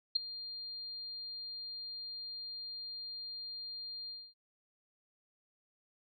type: tone with ADSR envelope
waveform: sine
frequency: 4200 Hz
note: C8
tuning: 6 cents sharp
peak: -23 dBFS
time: 0.15-4.34 s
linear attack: 11 ms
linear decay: 9 ms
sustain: -18 dB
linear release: 250 ms
effects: none